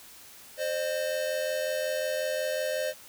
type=tone pair together; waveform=square; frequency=524 / 609.5 Hz; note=C5 / D#5; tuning=+2 / -36 cents; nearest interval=minor third; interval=262 cents; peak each=-32 / -31 dBFS; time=0.57-2.94 s; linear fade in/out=50 ms; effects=white hiss -50 dBFS RMS until 3.08 s